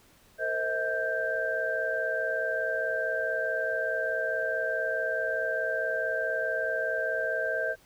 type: tone cluster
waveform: sine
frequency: 458.3 / 523 / 639 / 1572 Hz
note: A#4 / C5 / D#5 / G6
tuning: -29 / -1 / +46 / +4 cents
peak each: -36 / -35 / -31 / -30 dBFS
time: 0.38-7.76 s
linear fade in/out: 50 ms
effects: pink hiss -60 dBFS RMS until 7.85 s